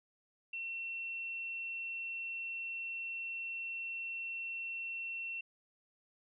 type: tone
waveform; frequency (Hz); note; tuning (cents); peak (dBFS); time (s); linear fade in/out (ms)
sine; 2710; E7; +47; -38; 0.53-5.41; 5
effects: none